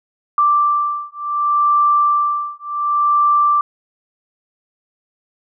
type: beating tone pair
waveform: sine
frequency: 1174.7 / 1175.38 Hz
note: D6 / D6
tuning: 0 / +1 cents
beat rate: 0.68 Hz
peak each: -16 dBFS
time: 0.38-3.61 s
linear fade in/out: 2 ms
effects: none